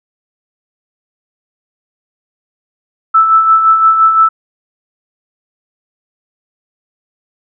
sine tone with tremolo, 1317 Hz, E6, 2 cents flat, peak -3 dBFS, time 3.14-4.29 s, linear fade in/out 10 ms, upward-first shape sine, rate 5.8 Hz, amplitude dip 50%, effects none

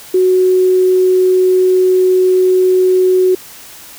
sine tone, 370 Hz, F#4, in tune, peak -7 dBFS, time 0.14-3.35 s, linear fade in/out 5 ms, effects white hiss -35 dBFS RMS until 3.98 s

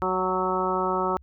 harmonic tone with a mistuned harmonic, 185.9 Hz, F#3, 8 cents sharp, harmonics 1 / 2 / 3 / 4 / 5 / 6 / 7, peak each -33 / -28 / -32 / -32 / -29 / -31 / -29 dBFS, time 0.02-1.17 s, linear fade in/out 0 ms, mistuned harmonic 5, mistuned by -23 cents, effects added 68 Hz sine -48 dBFS peak until 1.22 s

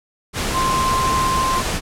sine tone in noise, 1046.5 Hz, C6, in tune, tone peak -17 dBFS, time 0.52-1.63 s, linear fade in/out 50 ms, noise pink, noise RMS -22 dBFS, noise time 0.33-1.81 s, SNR +2 dB, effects low-pass 10000 Hz 12 dB/octave

